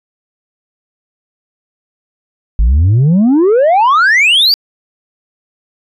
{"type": "exponential sweep", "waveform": "sine", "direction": "up", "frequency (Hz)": [49.05, 4816], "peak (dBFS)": -3, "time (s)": [2.59, 4.54], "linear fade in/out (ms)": 0, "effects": ["tanh soft clip ceiling -5 dBFS"]}